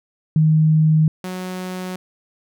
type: tone pair in turn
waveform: sine / sawtooth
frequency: 156.4 / 183.94 Hz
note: D#3 / F#3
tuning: +9 / -10 cents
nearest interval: minor third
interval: 281 cents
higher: second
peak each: -11 / -22 dBFS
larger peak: first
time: 0.36-1.08 / 1.24-1.96 s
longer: neither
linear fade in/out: 2 ms
effects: none